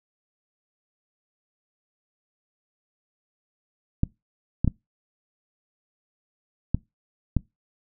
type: clicks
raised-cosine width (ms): 5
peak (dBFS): -8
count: 5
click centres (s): 4.034 / 4.646 / 4.677 / 6.746 / 7.367
effects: noise-tail reverb RT60 0.2 s tail -23 dB re dry